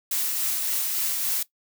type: noise with tremolo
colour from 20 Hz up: blue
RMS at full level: -25 dBFS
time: 0.11-1.43 s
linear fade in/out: 5 ms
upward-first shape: sine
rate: 3.5 Hz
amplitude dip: 25%
effects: noise-tail reverb RT60 0.1 s tail -17 dB re dry